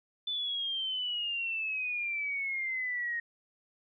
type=exponential sweep; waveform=sine; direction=down; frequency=3520 to 1863 Hz; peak=-31 dBFS; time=0.27-3.2 s; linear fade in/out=5 ms; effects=none